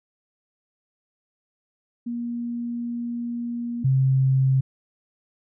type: tone pair in turn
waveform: sine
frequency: 237.5 / 132.83 Hz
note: A#3 / C3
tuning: +33 / +26 cents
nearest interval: minor seventh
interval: 1007 cents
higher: first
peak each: -26 / -16 dBFS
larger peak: second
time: 2.06-3.84 / 3.84-4.61 s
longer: first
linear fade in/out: 10 ms
effects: none